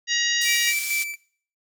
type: harmonic tone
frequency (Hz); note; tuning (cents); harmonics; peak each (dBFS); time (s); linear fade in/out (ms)
949; A#5; +31; 2 / 3 / 4 / 5 / 6 / 7; -25 / -27 / -28 / -29 / -30 / -30; 0.07-0.74; 50
type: band-pass noise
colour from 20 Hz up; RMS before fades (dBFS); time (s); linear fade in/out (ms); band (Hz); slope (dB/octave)
pink; -31; 0.41-1.04; 5; 5300 to 16000; 12
type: tone with tremolo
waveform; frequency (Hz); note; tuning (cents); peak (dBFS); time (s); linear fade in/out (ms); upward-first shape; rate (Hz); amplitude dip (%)
45% pulse; 2324; D7; -19; -22; 0.44-1.16; 50; square; 4.3; 55
effects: noise-tail reverb RT60 0.5 s tail -20 dB re dry